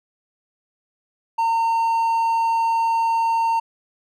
triangle tone, 913 Hz, A#5, 36 cents flat, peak -15 dBFS, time 1.38-3.6 s, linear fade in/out 10 ms, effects none

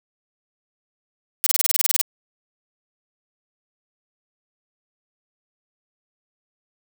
blue noise bursts, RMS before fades -18 dBFS, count 12, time 1.44-2.013 s, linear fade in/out 0 ms, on 23 ms, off 27 ms, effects none

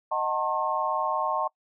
sine chord, D# diminished seventh, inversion none, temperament just, 622.3 / 746.7 / 896 / 1075.3 Hz, D#5 / F#5 / A5 / C6, 0 / +16 / +31 / +47 cents, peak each -31 / -32 / -29 / -28 dBFS, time 0.11-1.48 s, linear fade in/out 10 ms, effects noise-tail reverb RT60 0.1 s tail -24 dB re dry

